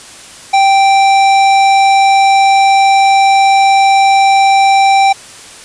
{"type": "tone with hard clipping", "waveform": "sine", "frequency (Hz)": 783, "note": "G5", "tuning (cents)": -2, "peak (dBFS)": -7, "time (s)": [0.53, 5.13], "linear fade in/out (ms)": 10, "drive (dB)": 14, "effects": ["white hiss -33 dBFS RMS until 5.64 s", "resampled to 22050 Hz"]}